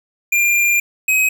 square tone pair in turn, 2395 / 2535 Hz, D7 / D#7, +33 / +32 cents, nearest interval minor second, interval 99 cents, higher second, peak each -13 dBFS, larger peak neither, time 0.32-0.8 / 1.08-1.29 s, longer first, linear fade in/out 5 ms, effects none

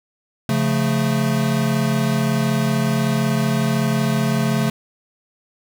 square chord, Db augmented, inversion none, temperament equal, 138.59 / 174.61 / 220 Hz, Db3 / F3 / A3, 0 / 0 / 0 cents, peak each -21 / -25 / -21 dBFS, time 0.49-4.7 s, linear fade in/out 2 ms, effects none

